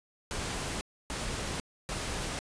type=noise bursts; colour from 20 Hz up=pink; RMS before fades=-35 dBFS; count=3; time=0.31-2.39 s; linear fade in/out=0 ms; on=500 ms; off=290 ms; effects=resampled to 22050 Hz